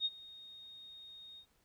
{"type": "tone with ADSR envelope", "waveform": "sine", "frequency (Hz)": 3715, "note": "A#7", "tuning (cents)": -7, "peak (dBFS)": -29, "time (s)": [0, 1.46], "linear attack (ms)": 52, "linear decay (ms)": 40, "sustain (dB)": -21, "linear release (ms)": 78, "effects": ["pink hiss -74 dBFS RMS until 1.64 s"]}